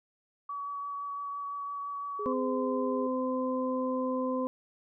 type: tone with vibrato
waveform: sine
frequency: 1136 Hz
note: C#6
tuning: 42 cents sharp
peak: -34 dBFS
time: 0.49-2.33 s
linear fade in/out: 5 ms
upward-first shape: triangle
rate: 5.9 Hz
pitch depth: 13 cents each way
type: tone with pitch glide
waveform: sine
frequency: 415.3 to 410.1 Hz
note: G#4 to G#4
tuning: 0 to -22 cents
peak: -34 dBFS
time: 2.19-3.07 s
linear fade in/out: 5 ms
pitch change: -22 cents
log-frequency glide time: 2.4-2.81 s
type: harmonic tone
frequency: 257.1 Hz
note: C4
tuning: 30 cents flat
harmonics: 1 / 2 / 4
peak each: -31 / -32 / -36 dBFS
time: 2.26-4.47 s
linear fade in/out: 0 ms
effects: none